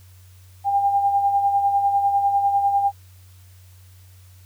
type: tone with tremolo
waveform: sine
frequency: 800 Hz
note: G5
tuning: 35 cents sharp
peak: -14 dBFS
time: 0.64-2.92 s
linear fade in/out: 50 ms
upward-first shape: sine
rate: 10 Hz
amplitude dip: 50%
effects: added 92 Hz sine -45 dBFS peak until 4.45 s + white hiss -56 dBFS RMS until 4.45 s